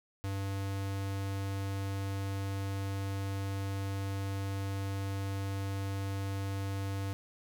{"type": "tone", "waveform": "square", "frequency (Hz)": 98, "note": "G2", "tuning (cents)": 0, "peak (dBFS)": -34, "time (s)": [0.24, 7.13], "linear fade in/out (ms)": 0, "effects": []}